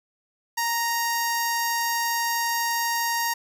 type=tone with notch filter; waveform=10% pulse; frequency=932.3 Hz; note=A#5; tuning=in tune; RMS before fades=-25 dBFS; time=0.57-3.34 s; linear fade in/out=10 ms; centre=3300 Hz; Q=0.78; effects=resampled to 32000 Hz + 9-bit